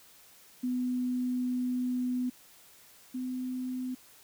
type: tone pair in turn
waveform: sine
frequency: 250.1 / 254.2 Hz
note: B3 / C4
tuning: +22 / -50 cents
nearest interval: unison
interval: 28 cents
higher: second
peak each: -28 / -32 dBFS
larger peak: first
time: 0.63-2.3 / 3.14-3.95 s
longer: first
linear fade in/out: 10 ms
effects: white hiss -57 dBFS RMS until 4.23 s